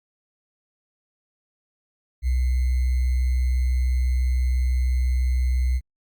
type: tone with sample-and-hold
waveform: sine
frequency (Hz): 63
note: B1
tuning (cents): +35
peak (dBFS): -18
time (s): 2.22-5.81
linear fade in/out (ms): 50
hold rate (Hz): 2100
effects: Opus 48 kbps